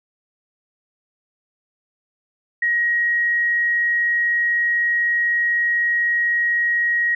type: tone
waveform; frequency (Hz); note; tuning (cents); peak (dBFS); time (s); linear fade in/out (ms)
sine; 1892; A#6; +25; -16; 2.62-7.15; 5
effects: none